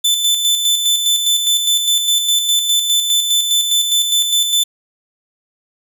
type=tone with tremolo; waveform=sawtooth; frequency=3520 Hz; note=A7; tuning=in tune; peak=-8 dBFS; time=0.04-4.64 s; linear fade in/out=10 ms; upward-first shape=square; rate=4.9 Hz; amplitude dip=45%; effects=none